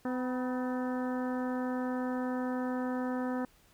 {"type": "harmonic tone with a mistuned harmonic", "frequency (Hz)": 253.3, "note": "B3", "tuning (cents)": 44, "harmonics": [1, 2, 3, 4, 5, 6, 7], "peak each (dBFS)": [-32, -38, -42, -44, -46, -48, -49], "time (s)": [0.05, 3.45], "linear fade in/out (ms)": 2, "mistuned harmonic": 4, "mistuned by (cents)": -57, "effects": ["pink hiss -64 dBFS RMS until 3.73 s"]}